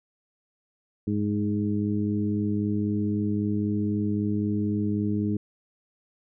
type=harmonic tone with a mistuned harmonic; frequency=103.83 Hz; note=G#2; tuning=in tune; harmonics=1 / 2 / 3 / 4; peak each=-29 / -26 / -29 / -36 dBFS; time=1.07-5.37 s; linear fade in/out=5 ms; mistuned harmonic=1; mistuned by=-21 cents; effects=none